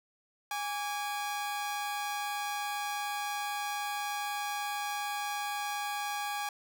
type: tone pair together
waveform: sawtooth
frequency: 823 / 1152.7 Hz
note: G#5 / D6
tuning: -16 / -33 cents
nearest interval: tritone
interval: 583 cents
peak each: -30 / -37 dBFS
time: 0.51-6.49 s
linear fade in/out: 2 ms
effects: none